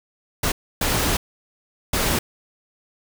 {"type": "noise bursts at uneven times", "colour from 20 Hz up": "pink", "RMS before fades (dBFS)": -21, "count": 3, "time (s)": [[0.43, 0.52], [0.81, 1.17], [1.93, 2.19]], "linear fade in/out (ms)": 5, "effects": []}